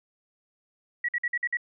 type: tone bursts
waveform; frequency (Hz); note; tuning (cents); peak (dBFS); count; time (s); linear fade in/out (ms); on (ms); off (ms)
sine; 1926; B6; -44; -24; 6; 1.04-1.571; 5; 46; 51
effects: none